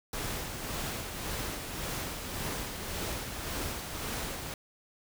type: noise with tremolo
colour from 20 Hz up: pink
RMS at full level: -35 dBFS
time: 0.13-4.54 s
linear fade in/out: 2 ms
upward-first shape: sine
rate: 1.8 Hz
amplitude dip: 40%
effects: none